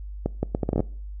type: accelerating click train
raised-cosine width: 2 ms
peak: -10 dBFS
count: 10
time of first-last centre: 0.26-0.804 s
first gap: 170 ms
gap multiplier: 0.7
effects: noise-tail reverb RT60 0.5 s tail -24 dB re dry + added 50 Hz sine -33 dBFS peak until 1.2 s